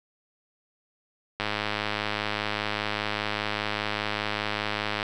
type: click train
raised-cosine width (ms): 0.3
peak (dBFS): -11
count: 382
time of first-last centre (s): 1.4-5.029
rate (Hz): 105
effects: none